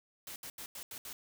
white noise bursts at uneven times, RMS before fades -45 dBFS, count 6, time 0.27-0.36 / 0.43-0.5 / 0.58-0.66 / 0.75-0.83 / 0.91-0.98 / 1.05-1.13 s, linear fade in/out 2 ms, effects none

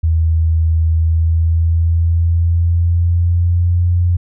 sine tone with pitch glide, 81 to 87.82 Hz, E2 to F2, -30 to +10 cents, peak -10 dBFS, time 0.03-4.17 s, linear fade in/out 10 ms, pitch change +140 cents, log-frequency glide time 0.95-3.89 s, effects none

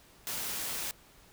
white noise, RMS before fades -36 dBFS, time 0.27-0.91 s, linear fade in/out 0 ms, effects pink hiss -59 dBFS RMS until 1.32 s

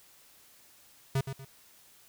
square tone with echo, 135 Hz, C#3, 45 cents flat, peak -26 dBFS, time 1.15-1.21 s, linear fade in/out 5 ms, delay 120 ms, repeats 2, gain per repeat -9 dB, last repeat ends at 1.45 s, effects white hiss -59 dBFS RMS until 2.08 s

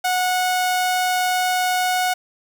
sawtooth tone, 733 Hz, F#5, 16 cents flat, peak -14 dBFS, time 0.04-2.14 s, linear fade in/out 10 ms, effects none

